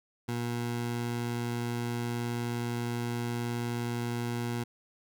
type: tone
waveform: 20% pulse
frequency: 119.2 Hz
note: A#2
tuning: 39 cents sharp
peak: -26 dBFS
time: 0.28-4.64 s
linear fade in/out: 10 ms
effects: none